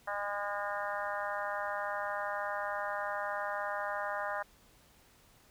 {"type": "harmonic tone with a mistuned harmonic", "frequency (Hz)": 203.4, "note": "G#3", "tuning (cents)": -36, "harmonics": [3, 4, 5, 6, 7, 8, 9], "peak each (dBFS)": [-39, -40, -41, -42, -42, -43, -44], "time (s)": [0.07, 4.43], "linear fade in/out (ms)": 10, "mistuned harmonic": 7, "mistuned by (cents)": 15, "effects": ["pink hiss -63 dBFS RMS until 5.5 s"]}